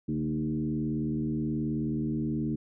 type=tone with frequency modulation; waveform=sine; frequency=227.3 Hz; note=A#3; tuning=43 cents flat; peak=-27 dBFS; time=0.08-2.56 s; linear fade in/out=10 ms; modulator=78.8 Hz; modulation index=1.3; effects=none